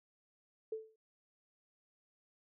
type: tone with exponential decay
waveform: sine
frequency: 440 Hz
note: A4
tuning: in tune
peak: -34 dBFS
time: 0.72-0.96 s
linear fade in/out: 5 ms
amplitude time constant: 52 ms
effects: none